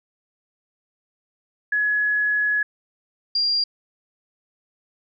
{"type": "tone pair in turn", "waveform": "sine", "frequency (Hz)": [1689, 4777], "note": ["G#6", "D8"], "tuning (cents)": [29, 29], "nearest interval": "octave + tritone", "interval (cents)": 1800, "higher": "second", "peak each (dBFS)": -18, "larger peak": "neither", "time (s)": [[1.72, 2.63], [3.35, 3.64]], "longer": "first", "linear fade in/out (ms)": 5, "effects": []}